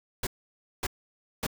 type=noise bursts; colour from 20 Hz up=pink; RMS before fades=-30 dBFS; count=3; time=0.23-1.467 s; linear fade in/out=5 ms; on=39 ms; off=560 ms; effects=none